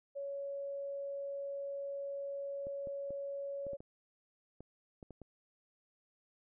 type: tone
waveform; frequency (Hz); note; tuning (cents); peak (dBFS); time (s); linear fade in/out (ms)
sine; 559; C#5; +14; -38; 0.15-3.77; 20
type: clicks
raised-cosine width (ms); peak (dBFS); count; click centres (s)
2; -36; 10; 2.669 / 2.872 / 3.106 / 3.667 / 3.733 / 3.805 / 4.606 / 5.028 / 5.107 / 5.217
effects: none